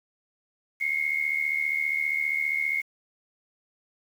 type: tone pair together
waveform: sine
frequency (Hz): 2123 / 2198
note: C7 / C#7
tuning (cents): +25 / -15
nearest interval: minor second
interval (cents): 60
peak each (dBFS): -27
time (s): 0.8-2.82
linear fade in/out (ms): 20
effects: 8-bit